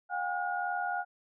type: tone cluster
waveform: sine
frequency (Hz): 719 / 802 / 1437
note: F#5 / G5 / F6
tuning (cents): -50 / +39 / +49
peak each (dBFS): -34 / -35 / -35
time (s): 0.09-1.05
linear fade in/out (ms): 50
effects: none